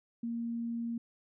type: tone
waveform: sine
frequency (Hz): 233.1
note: A#3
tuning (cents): 0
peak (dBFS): -33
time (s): 0.23-0.98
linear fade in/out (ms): 5
effects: none